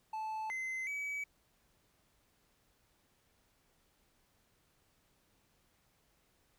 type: tone with pitch steps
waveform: triangle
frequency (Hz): 873 / 2059 / 2281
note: A5 / C7 / C#7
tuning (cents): -14 / -28 / +49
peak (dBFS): -35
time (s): 0.13-1.24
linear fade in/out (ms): 5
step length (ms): 370
effects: pink hiss -73 dBFS RMS until 6.58 s